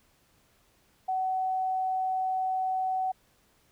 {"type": "tone", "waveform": "sine", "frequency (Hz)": 752, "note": "F#5", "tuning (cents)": 28, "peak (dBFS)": -26, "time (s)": [1.08, 3.12], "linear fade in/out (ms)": 10, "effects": ["pink hiss -66 dBFS RMS until 3.71 s"]}